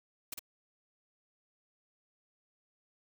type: noise with echo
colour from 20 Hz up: white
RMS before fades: -39 dBFS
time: 0.32-0.34 s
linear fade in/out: 5 ms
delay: 53 ms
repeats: 1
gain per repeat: -3 dB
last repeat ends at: 0.393 s
effects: none